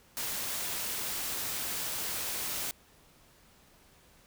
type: noise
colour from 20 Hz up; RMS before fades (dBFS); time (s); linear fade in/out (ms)
white; -35; 0.17-2.71; 0
effects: pink hiss -61 dBFS RMS until 4.26 s